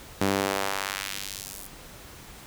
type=tone with high-pass filter sweep; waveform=sawtooth; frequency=98 Hz; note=G2; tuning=in tune; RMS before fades=-30 dBFS; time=0.21-1.67 s; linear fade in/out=5 ms; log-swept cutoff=200 to 11000 Hz; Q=0.85; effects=pink hiss -46 dBFS RMS until 2.46 s